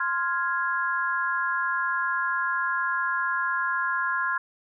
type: chord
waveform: sine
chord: F minor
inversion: second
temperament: equal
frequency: 1046.5 / 1396.9 / 1661.2 Hz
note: C6 / F6 / Ab6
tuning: 0 / 0 / 0 cents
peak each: -28 dBFS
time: 0-4.38 s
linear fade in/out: 5 ms
effects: none